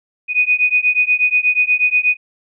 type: beating tone pair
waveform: sine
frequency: 2481 / 2489.3 Hz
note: D#7 / D#7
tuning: -6 / 0 cents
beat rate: 8.3 Hz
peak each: -15 dBFS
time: 0.28-2.17 s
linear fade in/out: 50 ms
effects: none